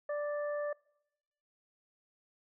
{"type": "harmonic tone", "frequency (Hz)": 587.3, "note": "D5", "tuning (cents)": 0, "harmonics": [1, 2, 3], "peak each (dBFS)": [-33, -45, -46], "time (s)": [0.09, 0.73], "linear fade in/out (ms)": 5, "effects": ["noise-tail reverb RT60 0.9 s tail -25 dB re dry"]}